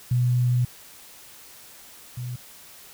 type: tone pair in turn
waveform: sine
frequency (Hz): 123.47 / 123.47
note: B2 / B2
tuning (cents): 0 / 0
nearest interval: unison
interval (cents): 0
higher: neither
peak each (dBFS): -18 / -29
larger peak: first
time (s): 0.11-0.65 / 2.17-2.36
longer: first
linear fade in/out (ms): 5
effects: white hiss -47 dBFS RMS until 2.93 s